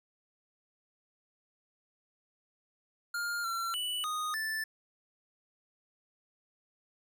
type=tone with pitch steps; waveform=square; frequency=1408 / 1359 / 2964 / 1240 / 1759 Hz; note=F6 / F6 / F#7 / D#6 / A6; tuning=+14 / -48 / +2 / -6 / -1 cents; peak=-33 dBFS; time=3.14-4.64 s; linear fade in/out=5 ms; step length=300 ms; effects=none